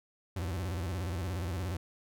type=tone with vibrato; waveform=40% pulse; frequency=88.2 Hz; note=F2; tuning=18 cents sharp; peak=-32 dBFS; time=0.36-1.77 s; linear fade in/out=5 ms; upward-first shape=square; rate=17 Hz; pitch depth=140 cents each way; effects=none